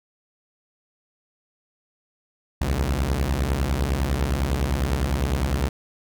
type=beating tone pair; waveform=sawtooth; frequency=62.2 / 72.1 Hz; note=B1 / D2; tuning=+13 / -31 cents; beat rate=9.9 Hz; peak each=-20 / -20 dBFS; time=2.61-5.69 s; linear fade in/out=5 ms; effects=none